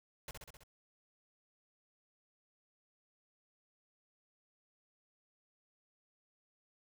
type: noise with echo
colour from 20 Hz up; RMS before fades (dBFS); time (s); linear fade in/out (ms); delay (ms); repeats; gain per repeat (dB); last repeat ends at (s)
pink; -45; 0.28-0.31; 2; 65; 5; -3; 0.635
effects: none